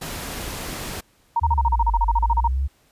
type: noise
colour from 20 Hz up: pink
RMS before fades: -31 dBFS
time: 0.01-1.01 s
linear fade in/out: 10 ms
type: tone bursts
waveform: sine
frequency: 932.3 Hz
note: A#5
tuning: in tune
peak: -16 dBFS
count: 16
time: 1.36-2.477 s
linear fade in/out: 5 ms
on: 37 ms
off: 35 ms
type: exponential two-way sweep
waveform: sine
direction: down then up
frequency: 82.41 to 47.86 to 70.2 Hz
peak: -19 dBFS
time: 1.41-2.68 s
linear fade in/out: 20 ms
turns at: 1.98 s
effects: pink hiss -60 dBFS RMS until 2.91 s + resampled to 32000 Hz